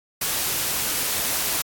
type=noise; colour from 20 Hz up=white; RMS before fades=-24 dBFS; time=0.21-1.62 s; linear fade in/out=5 ms; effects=AAC 64 kbps